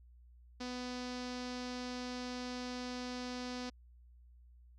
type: tone with low-pass filter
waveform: sawtooth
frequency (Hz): 249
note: B3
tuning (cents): +14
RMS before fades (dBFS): -42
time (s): 0.6-3.7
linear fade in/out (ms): 10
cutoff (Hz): 5100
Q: 3
effects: added 60 Hz sine -57 dBFS peak until 4.78 s